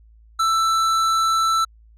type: tone with hard clipping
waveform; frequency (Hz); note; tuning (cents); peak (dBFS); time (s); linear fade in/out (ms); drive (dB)
sine; 1327; E6; +11; -18; 0.39-1.65; 10; 12
effects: added 55 Hz sine -47 dBFS peak until 1.97 s